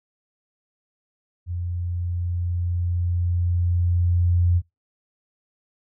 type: tone with level ramp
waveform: sine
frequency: 87.6 Hz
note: F2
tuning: 6 cents sharp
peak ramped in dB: -25 to -15 dBFS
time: 1.46-4.62 s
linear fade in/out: 50 ms
effects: noise-tail reverb RT60 0.2 s tail -23 dB re dry